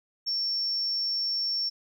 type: tone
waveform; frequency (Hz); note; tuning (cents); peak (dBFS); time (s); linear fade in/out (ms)
sine; 5450; F8; -43; -25; 0.26-1.7; 20
effects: tanh soft clip ceiling -21 dBFS + 11-bit